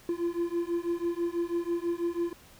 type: beating tone pair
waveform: triangle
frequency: 340 / 346.1 Hz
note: F4 / F4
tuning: -46 / -16 cents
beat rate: 6.1 Hz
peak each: -29 dBFS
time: 0.09-2.33 s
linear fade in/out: 2 ms
effects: pink hiss -55 dBFS RMS until 2.59 s